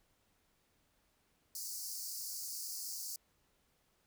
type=high-pass noise; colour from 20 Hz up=pink; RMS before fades=-43 dBFS; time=1.55-3.16 s; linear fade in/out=2 ms; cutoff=4500 Hz; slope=96 dB/octave; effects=pink hiss -75 dBFS RMS until 4.06 s